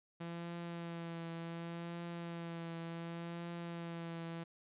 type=tone with vibrato; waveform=sawtooth; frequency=168.8 Hz; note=E3; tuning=41 cents sharp; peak=-38 dBFS; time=0.2-4.44 s; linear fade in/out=10 ms; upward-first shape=triangle; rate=0.68 Hz; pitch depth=27 cents each way; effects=resampled to 8000 Hz